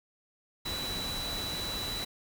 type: tone in noise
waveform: sine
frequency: 3951 Hz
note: B7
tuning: in tune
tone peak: -35 dBFS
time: 0.65-2.05 s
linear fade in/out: 10 ms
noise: pink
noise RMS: -38 dBFS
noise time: 0.65-2.05 s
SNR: 0 dB
effects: none